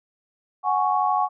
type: chord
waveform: sine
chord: F# suspended second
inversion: none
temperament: just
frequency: 740 / 832.5 / 1110 Hz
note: F#5 / G#5 / C#6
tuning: 0 / +4 / +2 cents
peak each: -23 dBFS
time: 0.63-1.29 s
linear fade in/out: 50 ms
effects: none